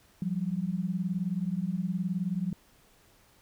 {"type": "beating tone pair", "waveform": "sine", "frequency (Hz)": [172.6, 191.6], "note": ["F3", "G3"], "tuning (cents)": [-20, -39], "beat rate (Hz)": 19, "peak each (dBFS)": -31, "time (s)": [0.22, 2.53], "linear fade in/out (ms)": 2, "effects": ["pink hiss -62 dBFS RMS until 3.41 s"]}